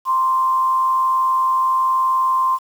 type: tone with frequency modulation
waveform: sine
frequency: 1046.5 Hz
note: C6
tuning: in tune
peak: -14 dBFS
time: 0.05-2.59 s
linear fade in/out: 50 ms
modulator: 112 Hz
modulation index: 0.29
effects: 7-bit